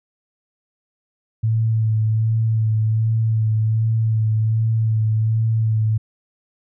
sine tone with vibrato, 110.7 Hz, A2, 11 cents sharp, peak -15 dBFS, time 1.43-5.98 s, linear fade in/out 10 ms, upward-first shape sine, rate 1.3 Hz, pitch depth 23 cents each way, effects none

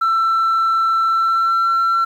sine tone with pitch glide, 1337 to 1351.8 Hz, E6 to E6, +24 to +43 cents, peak -11 dBFS, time 0.01-2.05 s, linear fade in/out 10 ms, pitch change +19 cents, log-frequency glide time 1.07-1.66 s, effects tanh soft clip ceiling -12 dBFS + 8-bit

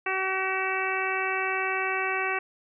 harmonic tone, 379.9 Hz, F#4, 46 cents sharp, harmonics 1 / 2 / 3 / 4 / 5 / 6 / 7, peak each -33 / -33 / -33 / -33 / -33 / -33 / -33 dBFS, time 0.06-2.39 s, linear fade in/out 5 ms, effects none

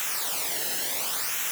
white noise with flanger, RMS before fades -29 dBFS, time 0-1.51 s, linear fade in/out 0 ms, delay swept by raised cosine 0.21 to 0.87 ms, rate 0.71 Hz, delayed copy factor -0.7, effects none

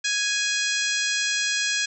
harmonic tone with a mistuned harmonic, 830.6 Hz, G#5, in tune, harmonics 2 / 3 / 4 / 5 / 6 / 7 / 8 / 9, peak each -27 / -29 / -30 / -31 / -32 / -32 / -33 / -34 dBFS, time 0.04-1.86 s, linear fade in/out 10 ms, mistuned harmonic 9, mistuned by +35 cents, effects none

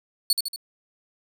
sawtooth tone with echo, 4435 Hz, C#8, in tune, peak -14 dBFS, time 0.3-0.33 s, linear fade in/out 2 ms, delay 77 ms, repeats 3, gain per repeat -5 dB, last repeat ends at 0.561 s, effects none

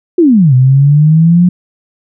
sine exponential two-way sweep, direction down then up, 370.1 to 125.7 to 180.8 Hz, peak -3 dBFS, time 0.18-1.49 s, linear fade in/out 5 ms, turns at 0.54 s, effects none

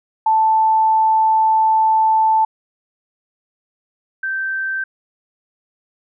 sine tone pair in turn, 880 / 1557.3 Hz, A5 / G6, 0 / -12 cents, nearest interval minor seventh, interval 988 cents, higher second, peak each -11 / -19 dBFS, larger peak first, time 0.26-2.45 / 4.23-4.84 s, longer first, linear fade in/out 5 ms, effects none

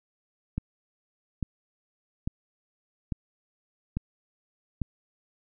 click train, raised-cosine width 5 ms, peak -16 dBFS, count 6, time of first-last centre 0.58-4.817 s, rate 1.18 Hz, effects none

